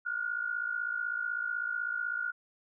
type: tone pair together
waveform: sine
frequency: 1418 / 1474 Hz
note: F6 / F#6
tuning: +26 / -7 cents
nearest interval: minor second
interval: 67 cents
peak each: -33 / -35 dBFS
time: 0.05-2.32 s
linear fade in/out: 20 ms
effects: none